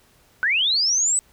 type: linear sweep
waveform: sine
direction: up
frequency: 1457 to 8120 Hz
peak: -17 dBFS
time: 0.43-1.19 s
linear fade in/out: 0 ms
effects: pink hiss -57 dBFS RMS until 1.32 s